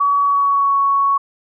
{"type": "tone with pitch glide", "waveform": "sine", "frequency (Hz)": [1133, 1112.3], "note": ["C#6", "C#6"], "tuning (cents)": [37, 6], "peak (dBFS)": -12, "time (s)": [0, 1.18], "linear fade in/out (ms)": 10, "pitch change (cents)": -31, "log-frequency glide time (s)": [0.2, 0.77], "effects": []}